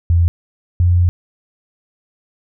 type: tone pair in turn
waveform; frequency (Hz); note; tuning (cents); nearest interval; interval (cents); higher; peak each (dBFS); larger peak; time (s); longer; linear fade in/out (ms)
sine; 85.2 / 88.22; F2 / F2; -42 / +18; minor second; 60; second; -9; neither; 0.1-0.28 / 0.8-1.09; second; 0
effects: none